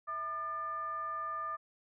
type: tone with frequency modulation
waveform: sine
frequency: 1206 Hz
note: D6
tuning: 46 cents sharp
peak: -35 dBFS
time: 0.07-1.57 s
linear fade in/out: 20 ms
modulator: 554 Hz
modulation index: 0.42
effects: none